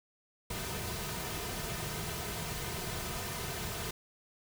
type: noise with comb filter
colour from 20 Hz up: pink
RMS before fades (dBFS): -38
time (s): 0.5-3.91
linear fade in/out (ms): 5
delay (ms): 3.6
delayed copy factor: -0.65
effects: none